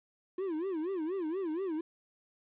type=tone with vibrato; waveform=triangle; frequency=347.6 Hz; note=F4; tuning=8 cents flat; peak=-30 dBFS; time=0.38-1.81 s; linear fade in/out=5 ms; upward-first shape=sine; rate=4.2 Hz; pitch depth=220 cents each way; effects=resampled to 8000 Hz + 11-bit